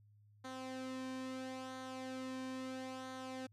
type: tone with flanger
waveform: sawtooth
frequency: 259.8 Hz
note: C4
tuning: 12 cents flat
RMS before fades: -45 dBFS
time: 0.44-3.47 s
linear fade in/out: 10 ms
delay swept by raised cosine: 0.38 to 1.48 ms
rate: 0.75 Hz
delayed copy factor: -0.55
effects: added 104 Hz sine -63 dBFS peak until 3.52 s + low-pass 8000 Hz 12 dB/octave